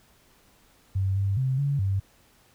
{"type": "tone with pitch steps", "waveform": "sine", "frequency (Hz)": [96.1, 98.4, 131.2, 141.3, 97.3], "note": ["G2", "G2", "C3", "C#3", "G2"], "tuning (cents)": [-34, 7, 5, 34, -12], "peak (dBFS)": -22, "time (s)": [0.95, 2], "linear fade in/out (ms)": 10, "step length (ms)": 210, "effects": ["pink hiss -60 dBFS RMS until 2.54 s"]}